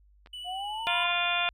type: clicks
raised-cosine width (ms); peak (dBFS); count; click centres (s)
0.3; -34 / -39; 2; 0.261 / 0.272
type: tone with vibrato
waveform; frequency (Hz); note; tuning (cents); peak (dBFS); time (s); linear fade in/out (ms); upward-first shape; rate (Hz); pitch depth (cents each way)
triangle; 2960; F#7; 0; -36; 0.33-1.04; 5; sine; 11; 13
type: linear sweep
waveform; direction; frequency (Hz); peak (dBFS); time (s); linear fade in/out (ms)
sine; up; 704 to 1071; -33; 0.44-1.15; 50
type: harmonic tone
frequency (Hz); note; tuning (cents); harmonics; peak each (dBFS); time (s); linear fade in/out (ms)
349.2; F4; 0; 2 / 3 / 4 / 5 / 6 / 7 / 8 / 9 / 10; -32 / -36 / -33 / -39 / -42 / -30 / -34 / -42 / -32; 0.87-1.49; 0
effects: added 50 Hz sine -57 dBFS peak until 1.53 s